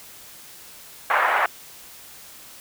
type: band-pass noise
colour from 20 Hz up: pink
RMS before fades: -20 dBFS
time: 1.1-1.46 s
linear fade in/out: 2 ms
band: 720 to 1900 Hz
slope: 24 dB/octave
effects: white hiss -44 dBFS RMS until 2.6 s